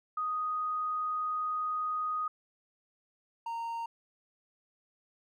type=tone pair in turn; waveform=sine / triangle; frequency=1245 / 924.1 Hz; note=D#6 / A#5; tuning=+1 / -15 cents; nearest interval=perfect fourth; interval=516 cents; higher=first; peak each=-30 / -32 dBFS; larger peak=first; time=0.17-2.28 / 3.46-3.86 s; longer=first; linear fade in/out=5 ms; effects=none